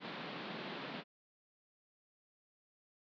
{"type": "band-pass noise", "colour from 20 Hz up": "pink", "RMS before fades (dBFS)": -45, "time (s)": [0, 1.04], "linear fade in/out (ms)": 50, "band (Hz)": [150, 4200], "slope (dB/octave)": 48, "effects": []}